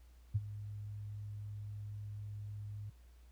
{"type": "tone with ADSR envelope", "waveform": "sine", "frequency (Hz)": 103.83, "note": "G#2", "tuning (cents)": 0, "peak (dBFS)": -27, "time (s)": [0.34, 2.9], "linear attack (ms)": 17, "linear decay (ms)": 35, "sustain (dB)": -15, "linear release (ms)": 6, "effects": ["added 60 Hz sine -57 dBFS peak until 3.31 s", "pink hiss -72 dBFS RMS until 3.31 s"]}